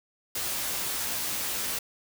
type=noise with comb filter; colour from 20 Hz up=white; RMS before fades=-31 dBFS; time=0.35-1.79 s; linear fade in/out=5 ms; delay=16 ms; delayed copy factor=+0.55; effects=none